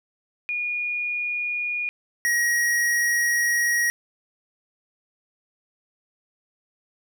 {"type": "tone pair in turn", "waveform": ["sine", "square"], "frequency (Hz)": [2440, 1895.4], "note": ["D#7", "A#6"], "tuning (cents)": [-34, 28], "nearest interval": "major third", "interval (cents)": 438, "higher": "first", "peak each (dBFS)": [-24, -20], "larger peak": "second", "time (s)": [[0.49, 1.89], [2.25, 3.9]], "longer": "second", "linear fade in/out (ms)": 0, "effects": []}